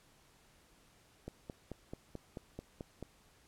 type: click train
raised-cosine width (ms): 2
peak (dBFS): -29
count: 9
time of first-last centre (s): 1.28-3.027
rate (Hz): 4.58
effects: pink hiss -66 dBFS RMS until 3.47 s + low-pass 12000 Hz 12 dB/octave